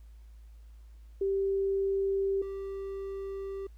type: tone pair in turn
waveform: sine / triangle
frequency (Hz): 390.9 / 390.9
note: G4 / G4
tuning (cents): -5 / -5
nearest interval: unison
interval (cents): 0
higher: neither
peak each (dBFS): -26 / -33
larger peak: first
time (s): 1.21-2.42 / 2.42-3.67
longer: second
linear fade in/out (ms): 5
effects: added 55 Hz sine -48 dBFS peak until 3.77 s + pink hiss -71 dBFS RMS until 3.77 s